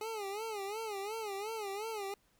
25% pulse tone with vibrato, 419.9 Hz, G#4, 19 cents sharp, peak -34 dBFS, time 0.01-2.14 s, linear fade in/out 2 ms, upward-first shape sine, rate 2.8 Hz, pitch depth 130 cents each way, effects pink hiss -72 dBFS RMS until 2.39 s

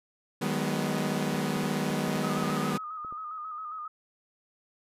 sawtooth chord, G# minor seventh, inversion second, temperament equal with one note detuned, 155.56 / 189.32 / 207.7 / 246.9 Hz, D#3 / F#3 / G#3 / B3, 0 / +40 / 0 / 0 cents, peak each -29 dBFS, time 0.41-2.78 s, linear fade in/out 10 ms
clicks, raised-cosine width 2 ms, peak -35 dBFS, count 12, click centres 1.343 / 1.567 / 1.635 / 1.904 / 2.08 / 2.161 / 2.383 / 2.438 / 2.5 / 2.741 / 3.048 / 3.125 s
sine tone with vibrato, 1248 Hz, D#6, 5 cents sharp, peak -35 dBFS, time 2.23-3.88 s, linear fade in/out 5 ms, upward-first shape square, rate 7.4 Hz, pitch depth 42 cents each way
effects resampled to 32000 Hz

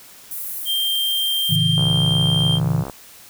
pink high-pass noise, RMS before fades -29 dBFS, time 0.31-1.56 s, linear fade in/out 2 ms, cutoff 11000 Hz, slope 24 dB/octave
triangle tone, 3173 Hz, G7, 20 cents sharp, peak -17 dBFS, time 0.65-2.6 s, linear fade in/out 50 ms
sine chord, A major, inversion none, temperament equal with one note detuned, 110 / 138.59 / 162.36 Hz, A2 / C#3 / E3, 0 / 0 / -26 cents, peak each -23 / -22 / -19 dBFS, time 1.49-2.84 s, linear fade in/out 20 ms
click train, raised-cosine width 1 ms, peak -16 dBFS, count 76, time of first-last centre 1.78-2.898 s, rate 67.1 Hz
effects white hiss -44 dBFS RMS until 3.29 s

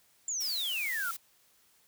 sine exponential sweep, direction down, 7330 to 1318.5 Hz, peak -31 dBFS, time 0.28-1.11 s, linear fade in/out 2 ms
blue noise, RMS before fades -40 dBFS, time 0.4-1.17 s, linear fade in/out 10 ms
effects white hiss -66 dBFS RMS until 1.87 s

